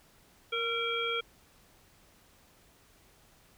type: harmonic tone with a mistuned harmonic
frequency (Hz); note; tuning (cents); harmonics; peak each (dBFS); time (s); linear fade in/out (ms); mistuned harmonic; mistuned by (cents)
466.2; A#4; 0; 1 / 3 / 5 / 7; -35 / -35 / -35 / -35; 0.52-1.21; 10; 3; -39
effects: pink hiss -62 dBFS RMS until 3.57 s